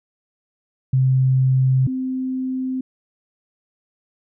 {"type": "tone pair in turn", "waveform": "sine", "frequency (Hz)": [130.81, 259.1], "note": ["C3", "C4"], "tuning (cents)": [0, -17], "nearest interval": "octave", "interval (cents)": 1183, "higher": "second", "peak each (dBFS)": [-13, -21], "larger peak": "first", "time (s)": [[0.93, 1.87], [1.87, 2.81]], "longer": "neither", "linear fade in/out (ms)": 5, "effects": []}